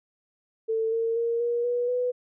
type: tone with pitch steps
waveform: sine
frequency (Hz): 446.5 / 455.9 / 465.5 / 475.2 / 485.2 / 495.4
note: A4 / A#4 / A#4 / A#4 / B4 / B4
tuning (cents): +25 / -39 / -2 / +33 / -31 / +5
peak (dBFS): -23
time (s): 0.68-2.12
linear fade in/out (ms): 20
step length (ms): 240
effects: none